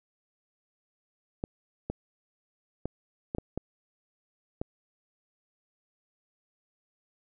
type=clicks; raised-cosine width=2 ms; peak=-18 dBFS; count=7; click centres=1.439 / 1.9 / 2.856 / 3.349 / 3.384 / 3.576 / 4.615 s; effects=none